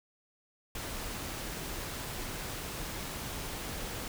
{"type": "noise", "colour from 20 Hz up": "pink", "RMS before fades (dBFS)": -39, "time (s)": [0.75, 4.08], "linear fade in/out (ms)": 2, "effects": []}